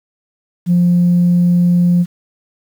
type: tone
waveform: sine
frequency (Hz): 175.6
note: F3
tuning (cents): +10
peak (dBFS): -7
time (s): 0.66-2.06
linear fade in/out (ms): 50
effects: tanh soft clip ceiling -5 dBFS + 7-bit